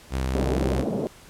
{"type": "tone with vibrato", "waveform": "sawtooth", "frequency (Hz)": 65.41, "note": "C2", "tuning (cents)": 0, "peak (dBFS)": -20, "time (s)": [0.1, 0.85], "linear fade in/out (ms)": 50, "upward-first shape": "square", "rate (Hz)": 4.5, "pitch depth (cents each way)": 13}
{"type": "band-pass noise", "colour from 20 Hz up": "white", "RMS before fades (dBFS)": -27, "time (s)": [0.35, 1.07], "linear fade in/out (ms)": 0, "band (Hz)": [120, 550], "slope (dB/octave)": 24}
{"effects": ["pink hiss -49 dBFS RMS until 1.29 s", "low-pass 12000 Hz 12 dB/octave"]}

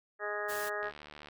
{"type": "harmonic tone", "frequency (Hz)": 207.7, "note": "G#3", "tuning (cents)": 0, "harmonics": [2, 3, 4, 5, 6, 7, 8, 9], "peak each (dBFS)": [-40, -40, -44, -50, -41, -48, -39, -43], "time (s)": [0.19, 0.92], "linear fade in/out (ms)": 50}
{"type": "noise", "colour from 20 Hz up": "white", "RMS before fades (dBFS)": -43, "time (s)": [0.48, 0.7], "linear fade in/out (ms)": 20}
{"type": "click train", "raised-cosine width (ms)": 0.3, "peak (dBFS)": -31, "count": 35, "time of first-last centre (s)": [0.83, 1.286], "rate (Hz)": 74.6}
{"effects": []}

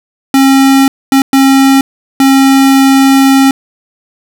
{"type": "tone bursts at uneven times", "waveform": "square", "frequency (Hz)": 270.2, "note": "C#4", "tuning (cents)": -44, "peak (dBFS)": -4, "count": 4, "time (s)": [[0.34, 0.88], [1.12, 1.22], [1.33, 1.81], [2.2, 3.51]], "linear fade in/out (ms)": 2, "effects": []}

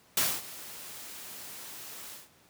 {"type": "noise with ADSR envelope", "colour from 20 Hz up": "white", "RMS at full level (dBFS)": -25, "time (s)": [0.17, 2.29], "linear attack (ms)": 3, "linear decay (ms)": 240, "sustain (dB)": -19, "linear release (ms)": 170, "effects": ["pink hiss -61 dBFS RMS until 2.49 s", "high-pass 100 Hz 12 dB/octave"]}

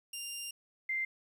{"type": "tone pair in turn", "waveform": ["15% pulse", "sine"], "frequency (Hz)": [2794, 2089], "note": ["F7", "C7"], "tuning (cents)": [0, -3], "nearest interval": "perfect fourth", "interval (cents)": 503, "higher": "first", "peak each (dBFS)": [-32, -31], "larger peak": "second", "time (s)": [[0.13, 0.51], [0.89, 1.05]], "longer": "first", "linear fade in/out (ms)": 5, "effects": ["11-bit"]}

